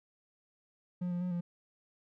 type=tone with pitch steps; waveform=triangle; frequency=178.5 / 175.8 / 180.3 / 173.9 Hz; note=F3 / F3 / F#3 / F3; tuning=+38 / +12 / -45 / -7 cents; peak=-30 dBFS; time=1.01-1.41 s; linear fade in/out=10 ms; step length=100 ms; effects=none